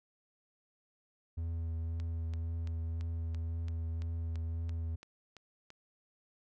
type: tone with vibrato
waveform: triangle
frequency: 82.41 Hz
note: E2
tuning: in tune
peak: -32 dBFS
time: 1.37-4.96 s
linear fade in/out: 10 ms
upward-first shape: triangle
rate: 1.9 Hz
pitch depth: 18 cents each way
type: click train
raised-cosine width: 0.2 ms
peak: -34 dBFS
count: 12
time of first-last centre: 2-5.704 s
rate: 2.97 Hz
effects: none